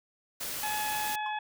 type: noise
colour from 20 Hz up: white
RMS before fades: -36 dBFS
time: 0.4-1.16 s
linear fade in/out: 10 ms
type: harmonic tone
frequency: 850 Hz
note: G#5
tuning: 40 cents sharp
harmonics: 1 / 2 / 3 / 4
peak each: -32 / -38 / -42 / -44 dBFS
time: 0.63-1.39 s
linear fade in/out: 5 ms
type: tone with exponential decay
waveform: triangle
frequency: 1046.5 Hz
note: C6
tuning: in tune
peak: -34 dBFS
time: 1.26-1.37 s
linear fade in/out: 1 ms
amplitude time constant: 23 ms
effects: none